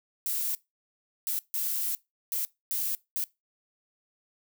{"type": "noise bursts at uneven times", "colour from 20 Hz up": "violet", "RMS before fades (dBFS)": -30, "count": 6, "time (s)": [[0.26, 0.55], [1.27, 1.39], [1.54, 1.95], [2.32, 2.45], [2.71, 2.95], [3.16, 3.24]], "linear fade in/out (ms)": 0, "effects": ["noise-tail reverb RT60 0.2 s tail -21 dB re dry"]}